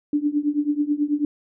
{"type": "tone with tremolo", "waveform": "sine", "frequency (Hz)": 293.7, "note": "D4", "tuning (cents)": 0, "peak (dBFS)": -15, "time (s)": [0.13, 1.25], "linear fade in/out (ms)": 2, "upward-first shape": "triangle", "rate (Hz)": 9.2, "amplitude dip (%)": 95, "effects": []}